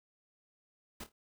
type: noise with echo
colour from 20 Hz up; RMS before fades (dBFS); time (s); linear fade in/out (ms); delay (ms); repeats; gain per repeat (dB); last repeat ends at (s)
pink; -44; 1-1.04; 5; 27; 3; -11; 1.121
effects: none